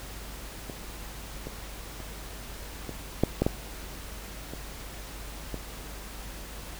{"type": "clicks", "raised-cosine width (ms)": 2, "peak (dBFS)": [-23, -23, -27, -21, -7, -9, -10, -23, -21], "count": 9, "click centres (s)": [0.698, 1.47, 2.003, 2.893, 3.236, 3.42, 3.465, 4.536, 5.543], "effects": ["added 50 Hz sine -42 dBFS peak until 6.79 s", "pink hiss -43 dBFS RMS until 6.79 s"]}